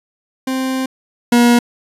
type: tone pair in turn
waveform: 40% pulse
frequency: 261.6 / 239.4 Hz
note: C4 / A#3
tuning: 0 / +46 cents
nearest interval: major second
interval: 154 cents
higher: first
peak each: -16 / -7 dBFS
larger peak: second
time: 0.47-0.86 / 1.32-1.59 s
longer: first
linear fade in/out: 5 ms
effects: resampled to 32000 Hz